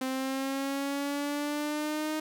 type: exponential sweep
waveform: sawtooth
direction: up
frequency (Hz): 260 to 311.1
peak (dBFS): -26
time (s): 0.01-2.2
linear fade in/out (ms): 5
effects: none